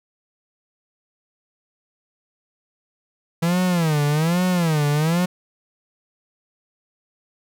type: tone with vibrato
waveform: 45% pulse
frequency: 163.3 Hz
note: E3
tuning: 16 cents flat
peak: -17 dBFS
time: 3.42-5.26 s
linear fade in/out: 10 ms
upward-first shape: sine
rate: 1.2 Hz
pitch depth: 200 cents each way
effects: none